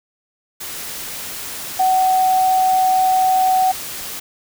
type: tone in noise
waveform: sine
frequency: 750 Hz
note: F#5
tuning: 23 cents sharp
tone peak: -12 dBFS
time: 1.79-3.72 s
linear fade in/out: 10 ms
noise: white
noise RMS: -29 dBFS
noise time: 0.6-4.2 s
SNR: +14 dB
effects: none